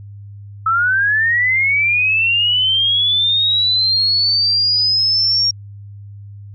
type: linear sweep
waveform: sine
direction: up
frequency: 1293 to 5588 Hz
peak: -12 dBFS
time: 0.66-5.51 s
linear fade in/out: 5 ms
effects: added 101 Hz sine -32 dBFS peak until 6.54 s